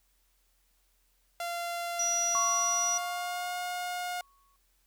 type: tone with pitch glide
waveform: sawtooth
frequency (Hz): 690 to 715.2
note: F5 to F5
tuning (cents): -21 to +41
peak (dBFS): -29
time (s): 1.4-4.21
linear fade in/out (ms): 2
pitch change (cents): +62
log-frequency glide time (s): 2.32-3.54
type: tone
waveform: sine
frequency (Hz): 5830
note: F#8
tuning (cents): -26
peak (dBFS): -27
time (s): 1.99-2.98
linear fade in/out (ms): 5
type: tone with exponential decay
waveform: sine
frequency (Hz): 1108.7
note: C#6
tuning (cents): 0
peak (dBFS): -27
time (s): 2.35-4.56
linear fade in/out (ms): 0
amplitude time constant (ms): 480
effects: added 43 Hz sine -70 dBFS peak until 4.86 s + white hiss -72 dBFS RMS until 4.86 s